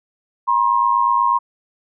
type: tone pair together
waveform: sine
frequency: 959.8 / 1068 Hz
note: B5 / C6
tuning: -50 / +35 cents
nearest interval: major second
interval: 185 cents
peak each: -16 dBFS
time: 0.47-1.39 s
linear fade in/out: 20 ms
effects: none